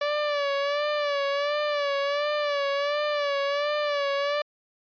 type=tone with vibrato; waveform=sawtooth; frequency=577 Hz; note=D5; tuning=31 cents flat; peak=-20 dBFS; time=0.01-4.42 s; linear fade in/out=5 ms; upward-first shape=sine; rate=1.4 Hz; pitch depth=57 cents each way; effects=resampled to 11025 Hz